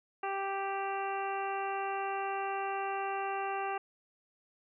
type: harmonic tone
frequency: 392 Hz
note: G4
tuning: in tune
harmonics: 1 / 2 / 3 / 4 / 5 / 6 / 7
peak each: -39 / -35 / -40 / -44 / -48 / -49 / -45 dBFS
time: 0.23-3.78 s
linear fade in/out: 5 ms
effects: none